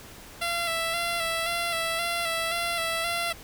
10% pulse tone with vibrato, 673 Hz, E5, 36 cents sharp, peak -18 dBFS, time 0.41-3.33 s, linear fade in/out 10 ms, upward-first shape square, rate 1.9 Hz, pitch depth 31 cents each way, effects pink hiss -46 dBFS RMS until 3.43 s

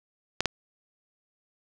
clicks, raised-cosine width 0.2 ms, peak -7 dBFS, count 2, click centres 0.406 / 0.457 s, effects none

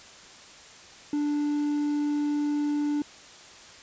triangle tone, 293.7 Hz, D4, in tune, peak -22 dBFS, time 1.13-3.02 s, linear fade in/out 2 ms, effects white hiss -48 dBFS RMS until 3.82 s + resampled to 16000 Hz

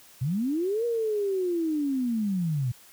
sine linear two-way sweep, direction up then down, 116.54 to 478.2 to 116.54 Hz, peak -24 dBFS, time 0.21-2.72 s, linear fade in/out 10 ms, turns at 0.85 s, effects white hiss -53 dBFS RMS until 2.92 s

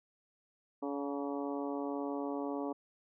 harmonic tone with a mistuned harmonic, 141.8 Hz, C#3, 40 cents sharp, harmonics 2 / 3 / 4 / 5 / 6 / 7 / 8, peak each -37 / -41 / -43 / -45 / -47 / -48 / -49 dBFS, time 0.82-2.73 s, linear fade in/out 10 ms, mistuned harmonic 7, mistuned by -63 cents, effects none

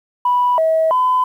sine tone with pitch steps, 984 / 643 / 1011 Hz, B5 / E5 / B5, -7 / -43 / +40 cents, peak -11 dBFS, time 0.25-1.24 s, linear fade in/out 5 ms, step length 330 ms, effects tanh soft clip ceiling -7 dBFS + 8-bit

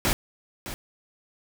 pink noise with echo, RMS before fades -23 dBFS, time 0.05-0.13 s, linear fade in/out 0 ms, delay 610 ms, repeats 1, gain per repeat -12 dB, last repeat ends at 0.74 s, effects none

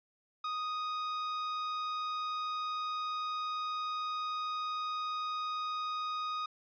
45% pulse tone, 1244.5 Hz, D#6, in tune, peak -34 dBFS, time 0.44-6.46 s, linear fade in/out 5 ms, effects resampled to 11025 Hz

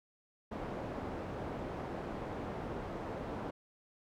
white low-pass noise, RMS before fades -41 dBFS, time 0.51-3.51 s, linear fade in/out 10 ms, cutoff 640 Hz, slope 12 dB/octave, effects none

